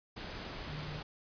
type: tone in noise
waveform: sine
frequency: 150.2 Hz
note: D3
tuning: 39 cents sharp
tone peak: -42 dBFS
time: 0.69-1 s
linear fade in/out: 10 ms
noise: pink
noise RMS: -43 dBFS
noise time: 0.16-1.03 s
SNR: -2 dB
effects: resampled to 11025 Hz